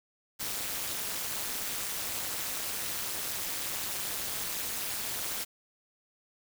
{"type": "noise with amplitude modulation", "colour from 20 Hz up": "white", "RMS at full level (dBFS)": -31, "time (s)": [0.39, 5.45], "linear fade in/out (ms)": 20, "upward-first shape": "sine", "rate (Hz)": 212, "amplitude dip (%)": 90, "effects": []}